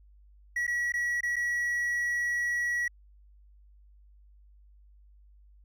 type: tone with dropouts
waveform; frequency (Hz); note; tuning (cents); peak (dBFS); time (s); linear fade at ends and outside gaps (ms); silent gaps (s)
triangle; 1927; B6; -43; -25; 0.56-2.88; 5; 0.668-0.677 / 0.922-0.938 / 1.208-1.231 / 1.359-1.364
effects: added 50 Hz sine -54 dBFS peak until 5.64 s